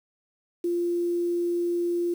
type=tone with quantisation; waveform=sine; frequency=346.9 Hz; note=F4; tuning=12 cents flat; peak=-23 dBFS; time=0.64-2.14 s; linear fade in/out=5 ms; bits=8; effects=none